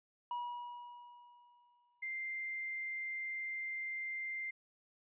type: tone with exponential decay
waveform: triangle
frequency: 966 Hz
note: B5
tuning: 39 cents flat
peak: -34 dBFS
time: 0.31-2.11 s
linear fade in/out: 2 ms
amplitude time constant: 390 ms
type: tone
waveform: sine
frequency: 2093 Hz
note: C7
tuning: in tune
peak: -38 dBFS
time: 2.02-4.51 s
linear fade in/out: 10 ms
effects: resampled to 8000 Hz